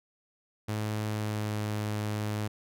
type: tone with pitch glide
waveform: sawtooth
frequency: 107 to 105.77 Hz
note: A2 to G#2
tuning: -48 to +32 cents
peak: -26 dBFS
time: 0.68-2.48 s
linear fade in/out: 10 ms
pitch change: -20 cents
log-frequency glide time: 1.05-1.61 s
effects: none